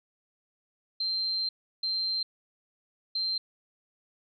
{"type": "tone bursts at uneven times", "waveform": "sine", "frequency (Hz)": 4143, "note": "C8", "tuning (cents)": -18, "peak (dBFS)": -27, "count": 3, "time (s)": [[1, 1.49], [1.83, 2.23], [3.15, 3.38]], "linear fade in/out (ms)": 5, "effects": []}